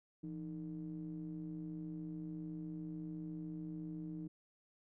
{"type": "ring-modulated tone", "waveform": "triangle", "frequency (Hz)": 70.7, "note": "C#2", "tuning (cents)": 35, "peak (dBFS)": -37, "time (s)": [0.23, 4.28], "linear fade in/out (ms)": 10, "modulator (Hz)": 239, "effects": []}